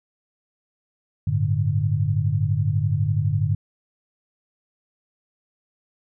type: chord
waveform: sine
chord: G suspended second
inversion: none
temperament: equal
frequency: 98 / 110 / 146.83 Hz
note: G2 / A2 / D3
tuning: 0 / 0 / 0 cents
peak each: -23 dBFS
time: 1.27-3.55 s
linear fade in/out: 5 ms
effects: none